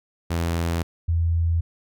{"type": "tone pair in turn", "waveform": ["sawtooth", "sine"], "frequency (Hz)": [84.1, 83.57], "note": ["E2", "E2"], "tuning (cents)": [35, 24], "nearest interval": "unison", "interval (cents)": 11, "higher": "first", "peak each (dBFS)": -18, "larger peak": "neither", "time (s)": [[0.3, 0.83], [1.08, 1.61]], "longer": "neither", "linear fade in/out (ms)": 10, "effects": []}